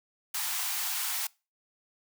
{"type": "high-pass noise", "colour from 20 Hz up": "white", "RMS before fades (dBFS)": -32, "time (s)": [0.34, 1.27], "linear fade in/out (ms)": 5, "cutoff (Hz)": 710, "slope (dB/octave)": 96, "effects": ["noise-tail reverb RT60 0.3 s tail -24 dB re dry"]}